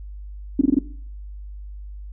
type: tone bursts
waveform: sine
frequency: 277.2 Hz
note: C#4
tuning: in tune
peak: -11 dBFS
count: 5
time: 0.59-0.789 s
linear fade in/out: 5 ms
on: 23 ms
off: 21 ms
effects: noise-tail reverb RT60 0.5 s tail -18 dB re dry + added 50 Hz sine -33 dBFS peak until 2.12 s